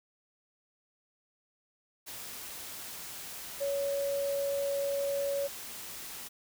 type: tone in noise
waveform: sine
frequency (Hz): 560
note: C#5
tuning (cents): +18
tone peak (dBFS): -29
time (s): 3.6-5.48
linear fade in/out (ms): 20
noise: white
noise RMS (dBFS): -43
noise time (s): 2.06-6.29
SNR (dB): +11
effects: none